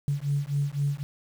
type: beating tone pair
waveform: sine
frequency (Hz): 140.6 / 144.5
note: C#3 / D3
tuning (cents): +25 / -28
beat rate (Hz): 3.9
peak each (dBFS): -27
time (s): 0.08-1.03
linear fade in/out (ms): 0
effects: tanh soft clip ceiling -17 dBFS + 8-bit